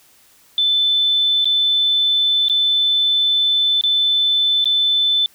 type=tone with dropouts; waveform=sine; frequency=3520 Hz; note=A7; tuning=in tune; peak=-13 dBFS; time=0.58-5.26 s; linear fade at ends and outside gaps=1 ms; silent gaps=1.445-1.455 / 2.484-2.497 / 3.811-3.837 / 4.643-4.656 s; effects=white hiss -52 dBFS RMS until 5.34 s